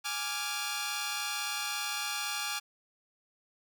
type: chord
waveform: 10% pulse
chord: D diminished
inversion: second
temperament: equal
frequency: 830.6 / 1174.7 / 1396.9 Hz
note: Ab5 / D6 / F6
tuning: 0 / 0 / 0 cents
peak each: -29 dBFS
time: 0.04-2.6 s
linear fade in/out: 20 ms
effects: none